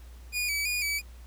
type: tone with vibrato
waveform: sawtooth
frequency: 2368 Hz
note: D7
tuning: 14 cents sharp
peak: -24 dBFS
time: 0.32-1.02 s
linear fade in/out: 50 ms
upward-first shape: square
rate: 3 Hz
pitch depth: 58 cents each way
effects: added 60 Hz sine -44 dBFS peak until 1.26 s + pink hiss -58 dBFS RMS until 1.26 s